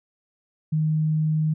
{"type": "tone", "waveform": "sine", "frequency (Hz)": 155.56, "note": "D#3", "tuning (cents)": 0, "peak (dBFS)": -19, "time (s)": [0.72, 1.54], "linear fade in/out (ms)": 10, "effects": []}